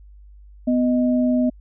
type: tone pair together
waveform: sine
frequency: 249.4 / 622.3 Hz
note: B3 / D#5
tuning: +17 / 0 cents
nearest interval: octave + major third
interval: 1583 cents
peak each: -16 / -24 dBFS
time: 0.67-1.5 s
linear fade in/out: 10 ms
effects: added 50 Hz sine -42 dBFS peak until 1.6 s